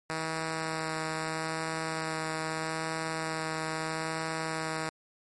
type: tone with vibrato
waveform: 5% pulse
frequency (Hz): 159.7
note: D#3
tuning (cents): +45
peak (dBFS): -20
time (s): 0.1-4.89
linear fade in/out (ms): 0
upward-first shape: sine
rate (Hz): 0.78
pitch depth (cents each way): 10
effects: MP3 48 kbps

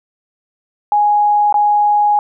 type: tone with dropouts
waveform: sine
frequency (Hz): 830.6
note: G#5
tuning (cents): 0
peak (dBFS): -9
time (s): 0.92-2.19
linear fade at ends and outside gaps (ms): 1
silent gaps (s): 1.526-1.542
effects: none

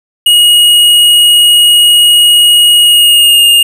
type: tone with pitch glide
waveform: square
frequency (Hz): 2887 to 2831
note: F#7 to F7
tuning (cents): -43 to +23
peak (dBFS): -3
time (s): 0.26-3.63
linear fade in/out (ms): 5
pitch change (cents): -34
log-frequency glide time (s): 2.81-3.47
effects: none

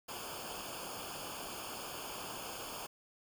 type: noise with comb filter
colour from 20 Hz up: pink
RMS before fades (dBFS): -44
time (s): 0.08-2.87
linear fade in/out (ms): 10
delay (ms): 0.51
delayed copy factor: -0.85
effects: none

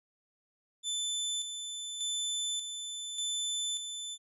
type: tone with tremolo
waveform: 25% pulse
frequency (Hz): 3520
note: A7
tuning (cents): 0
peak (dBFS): -28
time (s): 0.83-4.18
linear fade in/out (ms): 50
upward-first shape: square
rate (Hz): 0.85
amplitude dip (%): 50
effects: resampled to 32000 Hz

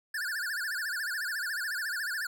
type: tone with vibrato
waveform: square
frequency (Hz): 1600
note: G6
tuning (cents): +35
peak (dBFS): -32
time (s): 0.14-2.27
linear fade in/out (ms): 5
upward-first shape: sine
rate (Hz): 14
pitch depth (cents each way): 200
effects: none

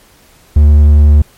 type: tone with hard clipping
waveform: triangle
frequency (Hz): 74.1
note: D2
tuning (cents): +16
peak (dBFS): -3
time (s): 0.56-1.22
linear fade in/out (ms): 5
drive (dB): 6
effects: pink hiss -45 dBFS RMS until 1.37 s + MP3 64 kbps

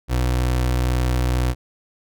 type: tone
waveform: 30% pulse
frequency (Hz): 62.1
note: B1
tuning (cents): +10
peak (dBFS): -15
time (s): 0.08-1.55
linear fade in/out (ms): 50
effects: none

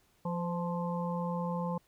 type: harmonic tone with a mistuned harmonic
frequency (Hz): 174.61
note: F3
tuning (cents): 0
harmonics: 1 / 3 / 5 / 6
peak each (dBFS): -33 / -38 / -40 / -41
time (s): 0.25-1.78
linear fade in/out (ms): 5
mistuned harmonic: 3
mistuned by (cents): -30
effects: pink hiss -69 dBFS RMS until 1.87 s

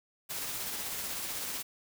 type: noise with tremolo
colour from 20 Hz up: white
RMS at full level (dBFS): -36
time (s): 0.29-1.63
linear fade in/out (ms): 20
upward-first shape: sine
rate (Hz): 16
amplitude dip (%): 25
effects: none

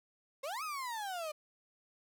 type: exponential two-way sweep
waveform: 35% pulse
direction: up then down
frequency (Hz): 514 to 1300 to 594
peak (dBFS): -36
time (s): 0.43-1.32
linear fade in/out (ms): 10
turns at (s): 0.63
effects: none

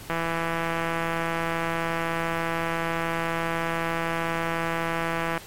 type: click train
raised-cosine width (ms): 0.5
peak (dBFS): -12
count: 877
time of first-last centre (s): 0.1-5.377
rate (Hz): 166
effects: pink hiss -43 dBFS RMS until 5.46 s + MP3 64 kbps

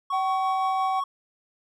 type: tone with tremolo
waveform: triangle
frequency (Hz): 1108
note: C#6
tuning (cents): -1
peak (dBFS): -23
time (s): 0.1-1.04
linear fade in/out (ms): 5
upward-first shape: sine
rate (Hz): 5.8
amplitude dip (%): 35
type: tone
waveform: triangle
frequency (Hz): 762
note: G5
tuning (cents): -49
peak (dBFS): -22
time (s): 0.12-1.01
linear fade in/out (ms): 20
effects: none

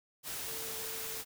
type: tone in noise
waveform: sine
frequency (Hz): 446.8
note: A4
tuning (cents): +27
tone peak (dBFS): -48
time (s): 0.45-1.23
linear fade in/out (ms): 50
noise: white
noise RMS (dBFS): -40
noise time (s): 0.23-1.25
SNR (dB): -11
effects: none

